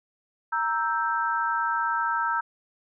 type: chord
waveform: sine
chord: E diminished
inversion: second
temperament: equal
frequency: 932.3 / 1318.5 / 1568 Hz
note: Bb5 / E6 / G6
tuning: 0 / 0 / 0 cents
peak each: -27 / -27 / -29 dBFS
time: 0.52-2.41 s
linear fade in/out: 10 ms
effects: none